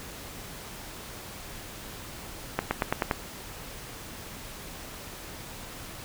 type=accelerating click train; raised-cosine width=0.5 ms; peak=-9 dBFS; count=6; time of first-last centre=2.59-3.112 s; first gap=120 ms; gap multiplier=0.93; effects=pink hiss -42 dBFS RMS until 6.04 s